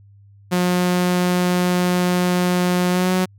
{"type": "tone with pitch glide", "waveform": "sawtooth", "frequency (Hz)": [179.3, 184.55], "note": ["F3", "F#3"], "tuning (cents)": [46, -4], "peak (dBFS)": -12, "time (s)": [0.51, 3.26], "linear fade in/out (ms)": 20, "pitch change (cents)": 50, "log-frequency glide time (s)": [2.88, 3.13], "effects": ["added 100 Hz sine -45 dBFS peak until 3.38 s"]}